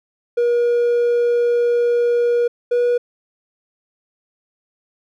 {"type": "tone pair in turn", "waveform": "triangle", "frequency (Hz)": [477.8, 484.2], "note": ["A#4", "B4"], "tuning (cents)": [43, -34], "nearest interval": "unison", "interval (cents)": 23, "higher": "second", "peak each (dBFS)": -11, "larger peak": "neither", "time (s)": [[0.37, 2.48], [2.71, 2.98]], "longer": "first", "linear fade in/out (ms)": 10, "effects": ["tanh soft clip ceiling -7 dBFS"]}